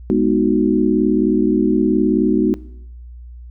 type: chord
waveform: sine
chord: G# minor seventh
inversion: none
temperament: equal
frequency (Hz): 207.7 / 246.9 / 311.1 / 370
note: G#3 / B3 / D#4 / F#4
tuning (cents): 0 / 0 / 0 / 0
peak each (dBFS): -18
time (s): 0.1-2.54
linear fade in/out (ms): 0
effects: noise-tail reverb RT60 0.8 s tail -20 dB re dry + added 60 Hz sine -33 dBFS peak until 3.5 s